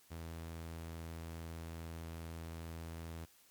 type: tone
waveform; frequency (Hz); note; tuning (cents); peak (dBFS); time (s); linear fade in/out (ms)
sawtooth; 82.41; E2; 0; -40; 0.1-3.26; 20
effects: white hiss -66 dBFS RMS until 3.5 s + MP3 96 kbps